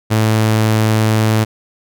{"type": "tone", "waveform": "sawtooth", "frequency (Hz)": 109.5, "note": "A2", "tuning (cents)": -8, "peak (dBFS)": -7, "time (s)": [0.1, 1.45], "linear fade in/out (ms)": 20, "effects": []}